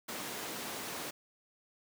pink high-pass noise, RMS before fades -41 dBFS, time 0.08-1.11 s, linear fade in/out 10 ms, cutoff 240 Hz, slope 12 dB/octave, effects none

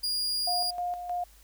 40% pulse tone, 4846 Hz, D#8, 47 cents flat, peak -26 dBFS, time 0.03-0.71 s, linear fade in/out 10 ms
sine tone with tremolo, 710 Hz, F5, 28 cents sharp, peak -28 dBFS, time 0.47-1.24 s, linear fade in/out 5 ms, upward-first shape square, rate 3.2 Hz, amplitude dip 55%
effects added 50 Hz sine -55 dBFS peak until 1.43 s + white hiss -59 dBFS RMS until 1.43 s

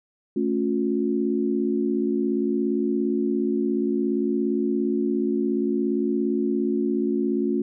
sine chord, A augmented, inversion none, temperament equal with one note detuned, 220 / 277.2 / 357.8 Hz, A3 / C#4 / E#4, 0 / 0 / +42 cents, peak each -25 dBFS, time 0.36-7.62 s, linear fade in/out 5 ms, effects none

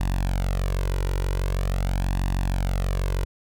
sawtooth tone with flanger, 46.25 Hz, F#1, in tune, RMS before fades -24 dBFS, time 0-3.25 s, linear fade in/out 10 ms, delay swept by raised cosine 1.1 to 2.1 ms, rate 0.44 Hz, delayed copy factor +0.75, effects none

